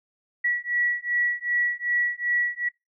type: beating tone pair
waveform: sine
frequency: 1934 / 1936.6 Hz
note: B6 / B6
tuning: -37 / -34 cents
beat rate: 2.6 Hz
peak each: -26 dBFS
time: 0.44-2.69 s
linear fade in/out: 10 ms
effects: noise-tail reverb RT60 0.2 s tail -23 dB re dry